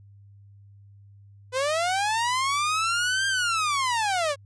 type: linear two-way sweep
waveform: sawtooth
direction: up then down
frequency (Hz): 493.9 to 1600 to 540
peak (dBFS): -19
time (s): 1.52-4.36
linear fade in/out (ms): 50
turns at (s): 3.27
effects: added 100 Hz sine -48 dBFS peak until 4.45 s + resampled to 22050 Hz